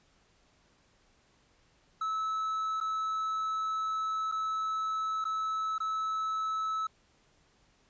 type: tone with dropouts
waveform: triangle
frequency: 1302 Hz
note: E6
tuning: 22 cents flat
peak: -28 dBFS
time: 2.01-6.87 s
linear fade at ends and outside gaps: 5 ms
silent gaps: 2.803-2.81 / 4.316-4.321 / 5.243-5.251 / 5.782-5.802 s
effects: pink hiss -67 dBFS RMS until 7.89 s + resampled to 16000 Hz